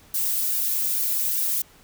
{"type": "noise with flanger", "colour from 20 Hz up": "violet", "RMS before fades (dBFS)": -24, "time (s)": [0.14, 1.62], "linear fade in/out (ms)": 5, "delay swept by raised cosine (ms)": [1.5, 3], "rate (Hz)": 2.4, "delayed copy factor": -0.75, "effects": ["pink hiss -53 dBFS RMS until 1.83 s"]}